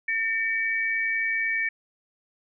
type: tone pair together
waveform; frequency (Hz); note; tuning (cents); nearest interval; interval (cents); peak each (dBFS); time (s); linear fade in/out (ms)
sine; 1808 / 2278; A6 / C#7; +47 / +47; major third; 400; -26; 0.08-1.69; 5
effects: none